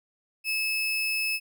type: tone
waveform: 35% pulse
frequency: 2600 Hz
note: E7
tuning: 24 cents flat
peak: -24 dBFS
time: 0.44-1.4 s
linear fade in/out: 50 ms
effects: none